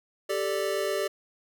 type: chord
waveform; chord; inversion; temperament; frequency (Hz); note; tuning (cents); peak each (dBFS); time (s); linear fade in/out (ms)
square; G suspended second; none; equal; 392 / 440 / 587.3; G4 / A4 / D5; 0 / 0 / 0; -31 / -33 / -31; 0.29-1.08; 10
effects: none